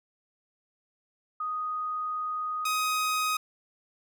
sine / sawtooth tone pair in turn, 1244.5 / 1255.3 Hz, D#6 / D#6, 0 / +15 cents, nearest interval unison, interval 15 cents, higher second, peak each -29 / -22 dBFS, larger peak second, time 1.4-2.65 / 2.65-3.37 s, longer first, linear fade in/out 5 ms, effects none

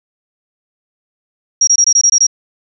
sine tone bursts, 5660 Hz, F8, 22 cents sharp, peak -6 dBFS, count 8, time 1.61-2.268 s, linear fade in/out 5 ms, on 63 ms, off 22 ms, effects none

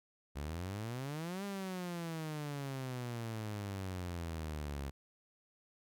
sawtooth exponential two-way sweep, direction up then down, 67.9 to 202.4 to 67.9 Hz, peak -35 dBFS, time 0.35-4.91 s, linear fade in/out 20 ms, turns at 1.44 s, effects none

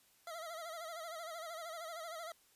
25% pulse tone with vibrato, 659.3 Hz, E5, in tune, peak -40 dBFS, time 0.27-2.32 s, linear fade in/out 2 ms, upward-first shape sine, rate 13 Hz, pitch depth 89 cents each way, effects white hiss -69 dBFS RMS until 2.55 s + resampled to 32000 Hz

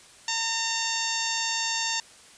harmonic tone with a mistuned harmonic, 909 Hz, A#5, 44 cents flat, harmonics 1 / 2 / 3 / 4 / 5 / 6 / 7 / 8, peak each -34 / -34 / -34 / -34 / -34 / -34 / -34 / -34 dBFS, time 0.28-2 s, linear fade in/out 2 ms, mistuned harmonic 3, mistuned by +16 cents, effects white hiss -51 dBFS RMS until 2.37 s + resampled to 22050 Hz

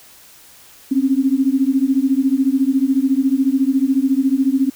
sine beating tone pair, 261.6 / 275.6 Hz, C4 / C#4, 0 / -10 cents, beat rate 14 Hz, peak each -16 dBFS, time 0.91-4.7 s, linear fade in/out 10 ms, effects white hiss -45 dBFS RMS until 4.75 s

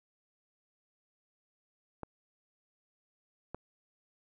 clicks, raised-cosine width 1 ms, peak -25 dBFS, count 2, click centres 2.033 / 3.546 s, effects none

